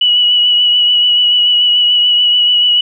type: tone with vibrato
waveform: sine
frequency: 2937 Hz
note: F#7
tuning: 13 cents flat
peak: -7 dBFS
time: 0.01-2.81 s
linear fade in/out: 5 ms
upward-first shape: triangle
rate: 6.9 Hz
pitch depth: 25 cents each way
effects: none